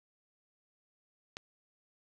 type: click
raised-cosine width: 0.2 ms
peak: -23 dBFS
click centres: 1.369 s
effects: none